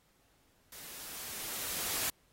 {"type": "noise with level ramp", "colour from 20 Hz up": "white", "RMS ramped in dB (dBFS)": [-49, -33], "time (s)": [0.72, 2.1], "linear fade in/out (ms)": 2, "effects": ["pink hiss -70 dBFS RMS until 2.32 s", "AAC 48 kbps"]}